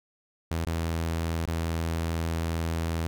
sawtooth tone with dropouts, 82.41 Hz, E2, in tune, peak -23 dBFS, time 0.51-3.07 s, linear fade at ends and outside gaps 0 ms, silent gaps 0.648-0.668 / 1.455-1.476 s, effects none

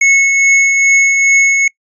square tone with tremolo, 2194 Hz, C#7, 18 cents flat, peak -6 dBFS, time 0.01-1.68 s, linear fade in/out 5 ms, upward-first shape triangle, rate 2.4 Hz, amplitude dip 40%, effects noise-tail reverb RT60 0.1 s tail -24 dB re dry + resampled to 22050 Hz

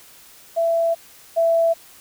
sine tone pair in turn, 667 / 664.5 Hz, E5 / E5, +20 / +14 cents, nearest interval unison, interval 6 cents, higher first, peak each -16 / -14 dBFS, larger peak second, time 0.56-0.95 / 1.36-1.74 s, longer first, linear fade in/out 20 ms, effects white hiss -47 dBFS RMS until 2 s

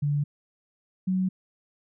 sine tone pair in turn, 145.1 / 186.53 Hz, D3 / F#3, -21 / +14 cents, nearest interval major third, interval 435 cents, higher second, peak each -22 dBFS, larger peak neither, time 0.02-0.24 / 1.07-1.29 s, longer neither, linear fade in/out 10 ms, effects none

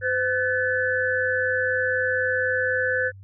sine tone cluster, 511 / 1508 / 1732 Hz, C5 / F#6 / A6, -41 / +32 / -28 cents, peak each -25 dBFS, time 0.01-3.12 s, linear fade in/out 50 ms, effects added 97 Hz sine -41 dBFS peak until 3.23 s

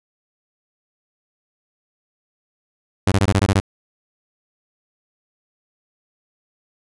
sawtooth tone bursts, 98 Hz, G2, in tune, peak -9 dBFS, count 8, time 3.07-3.601 s, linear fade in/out 5 ms, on 48 ms, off 21 ms, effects resampled to 24000 Hz

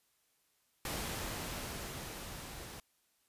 pink noise with level ramp, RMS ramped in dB -38 to -48 dBFS, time 0.85-2.8 s, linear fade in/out 2 ms, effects white hiss -75 dBFS RMS until 3.28 s + resampled to 32000 Hz

